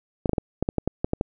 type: clicks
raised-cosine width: 2 ms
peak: -9 dBFS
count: 11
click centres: 0.258 / 0.294 / 0.333 / 0.382 / 0.626 / 0.689 / 0.783 / 0.876 / 1.045 / 1.134 / 1.211 s
effects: none